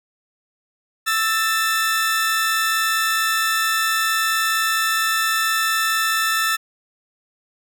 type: tone pair together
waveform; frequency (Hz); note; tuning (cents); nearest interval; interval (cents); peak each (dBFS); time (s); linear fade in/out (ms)
sawtooth; 1318.5 / 1777.8; E6 / A6; 0 / +17; perfect fourth; 517; -17; 1.06-6.57; 20
effects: none